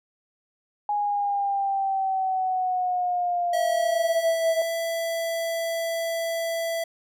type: exponential sweep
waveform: sine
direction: down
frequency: 830.6 to 648 Hz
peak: -22 dBFS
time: 0.89-4.62 s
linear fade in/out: 2 ms
type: tone with pitch glide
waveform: square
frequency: 646 to 664.2 Hz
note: E5 to E5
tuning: -35 to +13 cents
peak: -26 dBFS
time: 3.53-6.84 s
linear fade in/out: 5 ms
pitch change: +48 cents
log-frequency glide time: 3.67-4.73 s
effects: none